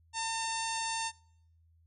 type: harmonic tone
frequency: 903 Hz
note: A5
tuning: 45 cents sharp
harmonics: 1 / 2 / 3 / 4 / 5 / 6 / 7 / 8 / 9 / 10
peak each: -35 / -43 / -42 / -44 / -43 / -45 / -44 / -44 / -47 / -45 dBFS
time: 0.13-1.12 s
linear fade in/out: 50 ms
effects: noise-tail reverb RT60 0.7 s tail -24 dB re dry + added 82 Hz sine -62 dBFS peak until 1.86 s